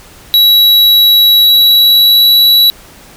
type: tone with pitch glide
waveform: square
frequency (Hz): 3900 to 3923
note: B7 to B7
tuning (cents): -23 to -12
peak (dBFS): -4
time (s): 0.34-2.7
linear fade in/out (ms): 0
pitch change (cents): +11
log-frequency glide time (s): 1.38-2.31
effects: pink hiss -37 dBFS RMS until 3.16 s